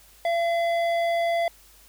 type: tone with hard clipping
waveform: sine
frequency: 679 Hz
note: F5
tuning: 49 cents flat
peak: -23 dBFS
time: 0.25-1.48 s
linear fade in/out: 2 ms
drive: 10 dB
effects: added 50 Hz sine -57 dBFS peak until 1.88 s + white hiss -54 dBFS RMS until 1.88 s